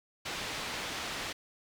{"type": "low-pass noise", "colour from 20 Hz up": "white", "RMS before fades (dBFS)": -38, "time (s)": [0.25, 1.33], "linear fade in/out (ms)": 10, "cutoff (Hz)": 3800, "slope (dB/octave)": 12, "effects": []}